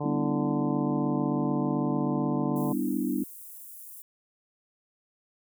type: harmonic tone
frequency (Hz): 146.83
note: D3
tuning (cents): 0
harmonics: 1 / 2 / 3 / 4 / 5 / 6 / 7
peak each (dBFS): -32 / -35 / -37 / -38 / -39 / -40 / -40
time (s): 0-2.73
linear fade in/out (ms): 10
type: chord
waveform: sine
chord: E minor seventh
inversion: first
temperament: equal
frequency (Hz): 196 / 246.9 / 293.7 / 329.6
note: G3 / B3 / D4 / E4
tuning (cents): 0 / 0 / 0 / 0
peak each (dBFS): -33 / -30 / -30 / -33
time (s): 0.04-3.24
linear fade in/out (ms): 5
type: high-pass noise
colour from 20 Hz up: white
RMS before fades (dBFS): -45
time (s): 2.56-4.02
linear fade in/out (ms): 2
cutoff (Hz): 9400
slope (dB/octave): 24
effects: none